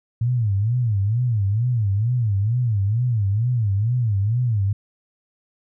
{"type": "tone with vibrato", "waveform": "sine", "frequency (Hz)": 110.7, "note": "A2", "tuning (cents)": 11, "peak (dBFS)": -17, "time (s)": [0.21, 4.73], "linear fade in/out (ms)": 5, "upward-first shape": "sine", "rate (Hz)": 2.2, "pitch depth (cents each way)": 220, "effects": []}